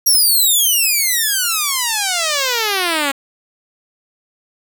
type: exponential sweep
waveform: 5% pulse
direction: down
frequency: 5740 to 270 Hz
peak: -4 dBFS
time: 0.06-3.12 s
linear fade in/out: 10 ms
effects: 7-bit